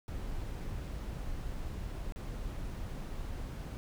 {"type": "noise with dropouts", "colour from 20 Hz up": "brown", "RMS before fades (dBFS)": -39, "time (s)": [0.08, 3.77], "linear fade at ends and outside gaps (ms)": 0, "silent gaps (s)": [2.122, 2.16], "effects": []}